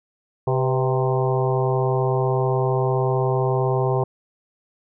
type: harmonic tone with a mistuned harmonic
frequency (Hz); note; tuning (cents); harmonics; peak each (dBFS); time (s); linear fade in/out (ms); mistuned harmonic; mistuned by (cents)
130.81; C3; 0; 1 / 3 / 4 / 5 / 6 / 7 / 8; -21 / -23 / -27 / -29 / -29 / -30 / -32; 0.47-4.04; 5; 4; -67
effects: none